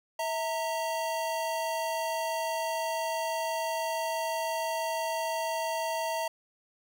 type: tone pair together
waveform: square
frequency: 650 / 919.2 Hz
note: E5 / A#5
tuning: -24 / -25 cents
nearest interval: tritone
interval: 599 cents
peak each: -33 / -33 dBFS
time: 0.19-6.28 s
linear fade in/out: 5 ms
effects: none